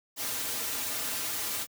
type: noise with comb filter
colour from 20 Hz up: white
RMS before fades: -33 dBFS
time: 0.16-1.67 s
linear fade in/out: 50 ms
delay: 5.4 ms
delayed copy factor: -1
effects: high-pass 100 Hz 12 dB/octave